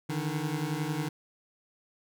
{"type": "beating tone pair", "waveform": "25% pulse", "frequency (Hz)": [147.4, 158.4], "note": ["D3", "D#3"], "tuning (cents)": [7, 31], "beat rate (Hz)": 11, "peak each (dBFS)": -29, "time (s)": [0.09, 1.09], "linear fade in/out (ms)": 10, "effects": []}